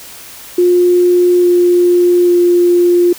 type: tone with pitch steps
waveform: sine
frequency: 355.5 / 353.2 / 351 Hz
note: F4 / F4 / F4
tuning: +31 / +20 / +9 cents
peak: -6 dBFS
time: 0.58-3.13 s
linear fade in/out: 5 ms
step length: 850 ms
effects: white hiss -33 dBFS RMS until 3.18 s